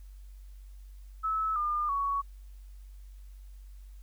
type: tone with pitch steps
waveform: sine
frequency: 1300 / 1206 / 1118.7 Hz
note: E6 / D6 / C#6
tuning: -24 / +46 / +15 cents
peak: -27 dBFS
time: 1.23-2.22 s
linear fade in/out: 20 ms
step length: 330 ms
effects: added 48 Hz sine -45 dBFS peak until 4.02 s + white hiss -68 dBFS RMS until 4.02 s